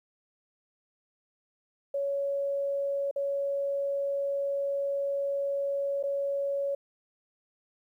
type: tone with dropouts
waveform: sine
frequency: 559 Hz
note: C#5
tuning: 14 cents sharp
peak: -27 dBFS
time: 1.94-6.75 s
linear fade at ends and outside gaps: 5 ms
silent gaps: 3.112-3.16 / 6.028-6.036 s
effects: 11-bit